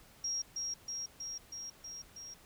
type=tone with echo; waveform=sine; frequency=5610 Hz; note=F8; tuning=7 cents sharp; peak=-33 dBFS; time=0.24-0.42 s; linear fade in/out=5 ms; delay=320 ms; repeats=6; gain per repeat=-2 dB; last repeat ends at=2.34 s; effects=pink hiss -60 dBFS RMS until 2.45 s